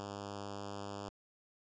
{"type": "tone with notch filter", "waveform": "5% pulse", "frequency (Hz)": 100.8, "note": "G2", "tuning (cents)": 49, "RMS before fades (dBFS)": -44, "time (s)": [0, 1.09], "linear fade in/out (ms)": 0, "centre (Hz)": 2100, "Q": 1.1, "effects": ["resampled to 16000 Hz"]}